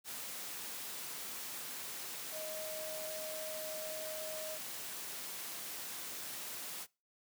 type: tone in noise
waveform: sine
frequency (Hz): 626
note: D#5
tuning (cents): +10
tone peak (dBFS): -43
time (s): 2.31-4.59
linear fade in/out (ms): 50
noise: white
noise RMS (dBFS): -44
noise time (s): 0.04-6.87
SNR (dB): -2
effects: noise-tail reverb RT60 0.3 s tail -24 dB re dry + high-pass 150 Hz 12 dB/octave